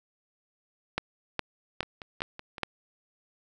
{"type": "two click trains", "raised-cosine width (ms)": 0.3, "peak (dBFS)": [-11, -24], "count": [5, 5], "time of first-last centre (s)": [[0.98, 2.633], [1.83, 2.582]], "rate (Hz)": [2.42, 5.32], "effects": []}